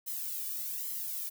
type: noise with flanger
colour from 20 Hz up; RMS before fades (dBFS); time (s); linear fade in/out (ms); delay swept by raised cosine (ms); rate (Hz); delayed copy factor
violet; -37; 0.06-1.3; 20; 0.96 to 1.7; 1.2; +0.9
effects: none